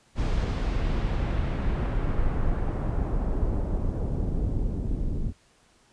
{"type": "noise with low-pass filter sweep", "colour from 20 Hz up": "brown", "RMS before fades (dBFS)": -26, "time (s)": [0.15, 5.33], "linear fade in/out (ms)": 50, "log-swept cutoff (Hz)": [6200, 280], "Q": 0.81, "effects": ["pink hiss -61 dBFS RMS until 5.92 s", "resampled to 22050 Hz"]}